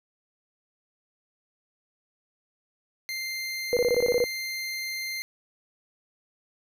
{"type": "tone", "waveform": "25% pulse", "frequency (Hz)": 2093, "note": "C7", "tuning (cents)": 0, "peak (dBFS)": -27, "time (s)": [3.09, 5.22], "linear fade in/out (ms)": 0}
{"type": "tone bursts", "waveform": "sine", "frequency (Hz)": 486.7, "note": "B4", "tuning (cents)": -25, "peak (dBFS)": -19, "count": 9, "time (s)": [3.73, 4.24], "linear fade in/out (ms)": 0, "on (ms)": 38, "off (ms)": 21}
{"effects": []}